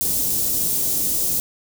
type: band-stop noise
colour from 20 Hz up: white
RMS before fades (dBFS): -21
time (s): 0.01-1.4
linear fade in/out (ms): 0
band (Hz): 380 to 7000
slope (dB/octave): 12
effects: none